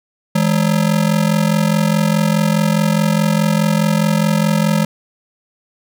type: ring-modulated tone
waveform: square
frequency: 185 Hz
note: F#3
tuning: in tune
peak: -10 dBFS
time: 0.35-4.85 s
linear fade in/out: 5 ms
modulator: 22.4 Hz
effects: none